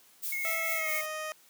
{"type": "noise with tremolo", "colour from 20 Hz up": "violet", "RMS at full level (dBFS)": -34, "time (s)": [0.22, 1.07], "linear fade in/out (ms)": 20, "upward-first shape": "sine", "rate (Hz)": 4.5, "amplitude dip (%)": 55}
{"type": "tone with vibrato", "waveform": "triangle", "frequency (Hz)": 2168, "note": "C#7", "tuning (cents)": -39, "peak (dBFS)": -30, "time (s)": [0.32, 1.01], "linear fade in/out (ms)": 5, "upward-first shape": "sine", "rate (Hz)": 16, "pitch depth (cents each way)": 19}
{"type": "tone with pitch glide", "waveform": "15% pulse", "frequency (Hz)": [656, 621.3], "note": ["E5", "D#5"], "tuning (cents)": [-9, -3], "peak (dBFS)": -28, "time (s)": [0.45, 1.32], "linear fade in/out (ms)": 0, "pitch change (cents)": -94, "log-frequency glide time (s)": [0.73, 0.92]}
{"effects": ["white hiss -60 dBFS RMS until 1.49 s", "high-pass 150 Hz 12 dB/octave"]}